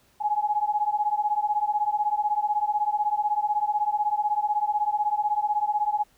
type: beating tone pair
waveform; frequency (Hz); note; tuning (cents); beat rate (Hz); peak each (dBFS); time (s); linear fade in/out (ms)
sine; 830.6 / 846.6; G#5 / G#5; 0 / +33; 16; -25; 0.2-6.04; 20
effects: pink hiss -62 dBFS RMS until 6.17 s